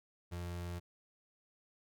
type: tone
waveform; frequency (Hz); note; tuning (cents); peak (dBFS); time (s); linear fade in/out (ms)
35% pulse; 87.31; F2; 0; -38; 0.31-0.8; 20
effects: none